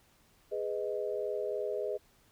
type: chord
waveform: sine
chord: G# minor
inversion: none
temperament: just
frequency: 415.3 / 498.4 / 623 Hz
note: G#4 / B4 / D#5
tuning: 0 / +16 / +2 cents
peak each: -35 / -37 / -37 dBFS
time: 0.51-1.98 s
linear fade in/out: 20 ms
effects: pink hiss -66 dBFS RMS until 2.31 s